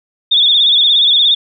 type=tone with vibrato; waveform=sine; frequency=3520 Hz; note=A7; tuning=in tune; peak=-7 dBFS; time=0.31-1.35 s; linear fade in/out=10 ms; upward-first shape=sine; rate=17 Hz; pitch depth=85 cents each way; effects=none